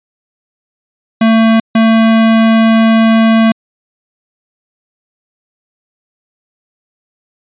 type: tone bursts at uneven times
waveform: square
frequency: 224.3 Hz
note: A3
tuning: 34 cents sharp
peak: -6 dBFS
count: 2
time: 1.21-1.6 / 1.75-3.52 s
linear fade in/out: 5 ms
effects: resampled to 8000 Hz